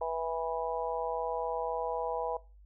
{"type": "harmonic tone", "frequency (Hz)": 163.8, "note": "E3", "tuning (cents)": -11, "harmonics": [3, 4, 5, 6], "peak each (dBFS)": [-35, -36, -37, -38], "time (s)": [0.01, 2.37], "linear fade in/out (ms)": 5, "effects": ["noise-tail reverb RT60 0.3 s tail -20 dB re dry", "added 50 Hz sine -53 dBFS peak until 2.65 s"]}